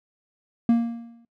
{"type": "tone with exponential decay", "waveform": "triangle", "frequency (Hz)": 233.1, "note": "A#3", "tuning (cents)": 0, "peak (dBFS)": -11, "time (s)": [0.69, 1.25], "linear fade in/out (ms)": 2, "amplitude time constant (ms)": 120, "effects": ["noise-tail reverb RT60 0.1 s tail -23 dB re dry"]}